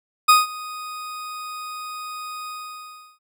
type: tone with ADSR envelope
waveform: 40% pulse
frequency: 1244.5 Hz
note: D#6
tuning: in tune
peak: -8 dBFS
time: 0.28-3.19 s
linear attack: 13 ms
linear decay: 170 ms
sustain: -22 dB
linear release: 710 ms
effects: none